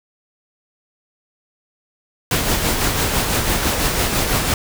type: noise with tremolo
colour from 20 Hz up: pink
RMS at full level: -17 dBFS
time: 2.31-4.54 s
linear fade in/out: 2 ms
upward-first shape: sine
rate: 6 Hz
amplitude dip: 40%
effects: none